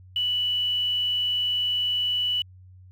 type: tone with quantisation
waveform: sine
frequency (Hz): 2960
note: F#7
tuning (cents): 0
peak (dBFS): -22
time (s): 0.16-2.42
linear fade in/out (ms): 2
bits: 8
effects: added 92 Hz sine -46 dBFS peak until 2.91 s